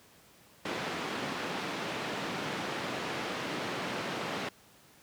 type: band-pass noise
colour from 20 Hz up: pink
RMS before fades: -36 dBFS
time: 0.65-4.49 s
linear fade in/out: 5 ms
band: 190 to 3500 Hz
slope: 12 dB/octave
effects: pink hiss -59 dBFS RMS until 5.02 s + high-pass 100 Hz 12 dB/octave